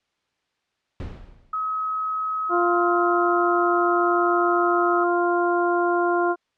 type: noise with exponential decay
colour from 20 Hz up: brown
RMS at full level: -28 dBFS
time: 1-1.65 s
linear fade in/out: 1 ms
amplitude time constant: 140 ms
type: tone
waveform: sine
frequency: 1276 Hz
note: D#6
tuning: 43 cents sharp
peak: -23 dBFS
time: 1.53-5.04 s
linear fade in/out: 5 ms
type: harmonic tone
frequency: 349.2 Hz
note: F4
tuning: in tune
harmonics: 1 / 2 / 3 / 4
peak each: -21 / -24 / -26 / -27 dBFS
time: 2.49-6.36 s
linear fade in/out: 50 ms
effects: white hiss -73 dBFS RMS until 6.57 s + low-pass 4000 Hz 12 dB/octave